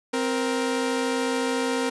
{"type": "tone pair together", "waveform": "sawtooth", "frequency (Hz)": [261.4, 468.9], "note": ["C4", "A#4"], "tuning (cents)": [-1, 10], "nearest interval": "minor seventh", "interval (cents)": 1011, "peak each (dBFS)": -22, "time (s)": [0.13, 1.9], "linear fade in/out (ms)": 10, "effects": ["resampled to 24000 Hz"]}